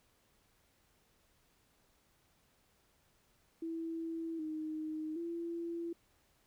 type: tone with pitch steps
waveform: sine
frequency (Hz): 328.3 / 311.5 / 338.1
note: E4 / D#4 / E4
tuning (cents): -7 / +2 / +44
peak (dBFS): -37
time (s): 3.62-5.93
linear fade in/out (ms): 5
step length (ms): 770
effects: pink hiss -72 dBFS RMS until 6.46 s